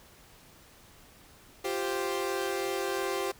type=chord; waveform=sawtooth; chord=F suspended second; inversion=none; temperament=equal; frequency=349.2 / 392 / 523.3 Hz; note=F4 / G4 / C5; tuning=0 / 0 / 0 cents; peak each=-32 / -28 / -32 dBFS; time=1.64-3.32 s; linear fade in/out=10 ms; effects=pink hiss -56 dBFS RMS until 3.39 s